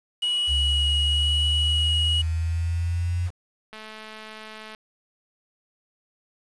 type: tone with vibrato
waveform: triangle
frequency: 2914 Hz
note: F#7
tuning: 27 cents flat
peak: -20 dBFS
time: 0.22-2.22 s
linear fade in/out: 10 ms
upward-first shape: sine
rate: 1 Hz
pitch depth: 8 cents each way
type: exponential sweep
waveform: sine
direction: up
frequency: 69.2 to 89 Hz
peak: -22 dBFS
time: 0.47-3.31 s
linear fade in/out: 50 ms
type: click train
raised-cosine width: 0.3 ms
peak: -25 dBFS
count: 222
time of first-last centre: 3.73-4.748 s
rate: 217 Hz
effects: resampled to 22050 Hz + 7-bit